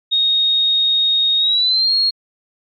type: tone with pitch glide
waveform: sine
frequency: 3729 to 4283 Hz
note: A#7 to C8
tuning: 0 to +40 cents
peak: -12 dBFS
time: 0.11-2.11 s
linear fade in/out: 20 ms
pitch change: +240 cents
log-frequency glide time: 1.38-1.94 s
effects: MP3 48 kbps